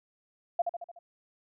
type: tone with echo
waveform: sine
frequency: 691 Hz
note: F5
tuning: 19 cents flat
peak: -22 dBFS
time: 0.59-0.62 s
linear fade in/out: 5 ms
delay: 74 ms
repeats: 5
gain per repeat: -5 dB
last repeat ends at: 0.99 s
effects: none